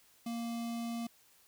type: tone with notch filter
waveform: square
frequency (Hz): 233.1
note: A#3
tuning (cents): 0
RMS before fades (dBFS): -38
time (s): 0.26-1.07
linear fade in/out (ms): 5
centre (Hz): 1600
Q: 1.8
effects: white hiss -65 dBFS RMS until 1.47 s